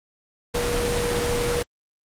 sine tone in noise, 480 Hz, B4, 49 cents flat, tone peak -24 dBFS, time 0.54-1.63 s, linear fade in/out 10 ms, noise pink, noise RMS -25 dBFS, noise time 0.54-1.63 s, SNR -2 dB, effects low-pass 10000 Hz 12 dB/octave + Opus 32 kbps

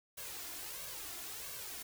white noise with flanger, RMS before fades -45 dBFS, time 0.17-1.83 s, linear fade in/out 10 ms, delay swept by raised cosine 1.8 to 2.9 ms, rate 1.5 Hz, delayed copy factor +0.65, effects none

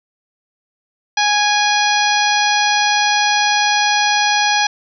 harmonic tone with a mistuned harmonic, 830 Hz, G#5, 1 cent flat, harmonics 1 / 2 / 3 / 4 / 5 / 6 / 7, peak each -16 / -19 / -21 / -22 / -23 / -24 / -24 dBFS, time 1.17-4.67 s, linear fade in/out 5 ms, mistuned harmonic 3, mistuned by -22 cents, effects none

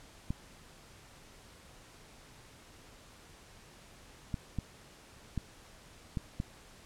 clicks, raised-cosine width 5 ms, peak -21 dBFS, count 6, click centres 0.305 / 4.342 / 4.587 / 5.377 / 6.172 / 6.401 s, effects pink hiss -56 dBFS RMS until 6.85 s + low-pass 10000 Hz 12 dB/octave

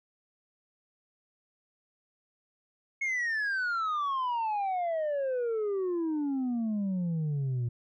sine exponential sweep, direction down, 2192 to 116.54 Hz, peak -25 dBFS, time 3.01-7.69 s, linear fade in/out 10 ms, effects tanh soft clip ceiling -27 dBFS

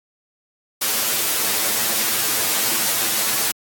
white noise with comb filter, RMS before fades -20 dBFS, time 0.81-3.52 s, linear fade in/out 10 ms, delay 8.9 ms, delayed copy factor +0.85, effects high-pass 150 Hz 12 dB/octave + AAC 64 kbps

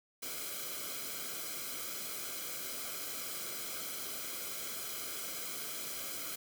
white noise with comb filter, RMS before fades -41 dBFS, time 0.22-6.36 s, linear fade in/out 10 ms, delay 1.1 ms, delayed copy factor -0.75, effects none

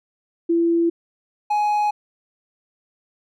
sine / triangle tone pair in turn, 336.8 / 836.5 Hz, E4 / G#5, +37 / +12 cents, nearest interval octave + major third, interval 1575 cents, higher second, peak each -15 dBFS, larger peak neither, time 0.49-0.9 / 1.5-1.91 s, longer neither, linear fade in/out 10 ms, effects none

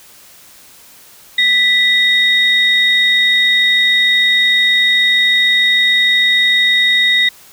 sine tone pair together, 1975.5 / 3729 Hz, B6 / A#7, 0 / 0 cents, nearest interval major seventh, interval 1100 cents, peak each -11 dBFS, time 1.38-7.29 s, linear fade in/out 5 ms, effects tanh soft clip ceiling -2 dBFS + white hiss -42 dBFS RMS until 7.52 s

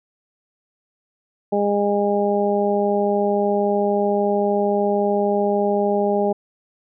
harmonic tone, 203.7 Hz, G#3, 33 cents flat, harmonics 1 / 2 / 3 / 4, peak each -23 / -20 / -22 / -24 dBFS, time 1.52-6.33 s, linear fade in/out 10 ms, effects none

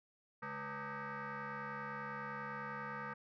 sine tone with frequency modulation, 140.5 Hz, C#3, 24 cents sharp, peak -40 dBFS, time 0.42-3.14 s, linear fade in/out 10 ms, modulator 351 Hz, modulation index 4.8, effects tanh soft clip ceiling -37 dBFS

